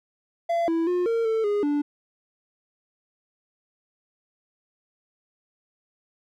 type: tone with pitch steps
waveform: triangle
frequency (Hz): 679 / 329.9 / 357.1 / 458.9 / 445.4 / 411.8 / 291.5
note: F5 / E4 / F4 / A#4 / A4 / G#4 / D4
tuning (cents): -49 / +1 / +39 / -27 / +21 / -15 / -13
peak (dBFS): -19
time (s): 0.49-1.82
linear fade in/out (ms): 10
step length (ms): 190
effects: none